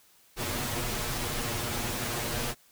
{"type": "noise with comb filter", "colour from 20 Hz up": "pink", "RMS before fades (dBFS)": -32, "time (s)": [0.36, 2.55], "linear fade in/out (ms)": 50, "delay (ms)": 8.4, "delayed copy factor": 0.95, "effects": ["white hiss -61 dBFS RMS until 2.71 s"]}